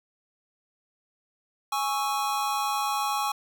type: chord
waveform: square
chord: C# minor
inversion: second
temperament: equal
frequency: 830.6 / 1108.7 / 1318.5 Hz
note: G#5 / C#6 / E6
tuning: 0 / 0 / 0 cents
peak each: -29 / -30 / -35 dBFS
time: 1.72-3.32 s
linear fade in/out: 5 ms
effects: none